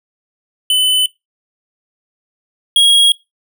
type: tone pair in turn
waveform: square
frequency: 3016 / 3293 Hz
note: F#7 / G#7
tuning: +32 / -15 cents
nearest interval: major second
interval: 153 cents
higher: second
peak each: -10 / -7 dBFS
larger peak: second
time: 0.7-1.06 / 2.76-3.12 s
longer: neither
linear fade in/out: 2 ms
effects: noise-tail reverb RT60 0.2 s tail -22 dB re dry